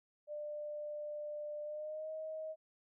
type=tone with pitch glide; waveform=sine; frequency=596 to 629.6 Hz; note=D5 to D#5; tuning=+25 to +20 cents; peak=-40 dBFS; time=0.27-2.56 s; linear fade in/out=50 ms; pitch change=+95 cents; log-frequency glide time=1.64-2.11 s; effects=none